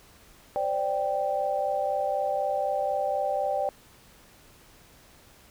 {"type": "chord", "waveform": "sine", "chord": "C suspended second", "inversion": "none", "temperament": "equal", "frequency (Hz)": [523.3, 587.3, 784], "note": ["C5", "D5", "G5"], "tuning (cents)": [0, 0, 0], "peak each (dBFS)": [-32, -28, -28], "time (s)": [0.56, 3.69], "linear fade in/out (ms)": 0, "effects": ["pink hiss -55 dBFS RMS until 5.5 s"]}